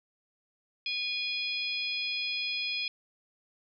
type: harmonic tone with a mistuned harmonic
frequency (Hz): 835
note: G#5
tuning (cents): +9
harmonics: 3 / 4 / 5 / 6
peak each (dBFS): -33 / -36 / -39 / -38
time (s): 0.86-2.88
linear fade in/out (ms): 2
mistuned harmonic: 3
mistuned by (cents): -32
effects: none